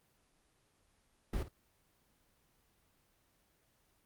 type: noise with echo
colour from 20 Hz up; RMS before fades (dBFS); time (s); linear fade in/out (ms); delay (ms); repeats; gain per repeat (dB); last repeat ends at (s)
brown; -35; 1.33-1.43; 5; 55; 1; -13; 1.485
effects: pink hiss -73 dBFS RMS until 4.05 s + Opus 24 kbps